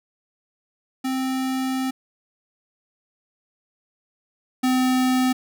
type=tone pair in turn; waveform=square; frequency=261.6 / 256.2 Hz; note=C4 / C4; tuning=0 / -36 cents; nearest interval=unison; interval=36 cents; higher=first; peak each=-23 / -18 dBFS; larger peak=second; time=1.04-1.91 / 4.63-5.33 s; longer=first; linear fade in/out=10 ms; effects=none